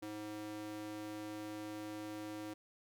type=tone with high-pass filter; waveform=square; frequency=105.8 Hz; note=G#2; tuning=33 cents sharp; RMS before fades=-45 dBFS; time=0.02-2.54 s; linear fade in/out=10 ms; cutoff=290 Hz; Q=1.8; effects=none